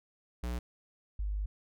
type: tone pair in turn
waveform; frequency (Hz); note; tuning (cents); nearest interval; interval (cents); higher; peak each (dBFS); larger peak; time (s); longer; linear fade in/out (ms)
square / sine; 60.3 / 50.71; B1 / G#1; -41 / -41; minor third; 300; first; -34 / -31; second; 0.43-0.59 / 1.19-1.46; second; 5
effects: none